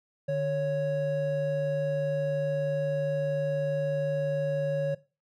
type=tone pair together; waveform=triangle; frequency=149.49 / 554.4 Hz; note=D3 / C#5; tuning=+31 / 0 cents; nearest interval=octave + major seventh; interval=2269 cents; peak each=-29 / -25 dBFS; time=0.28-4.95 s; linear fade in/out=10 ms; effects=noise-tail reverb RT60 0.3 s tail -18 dB re dry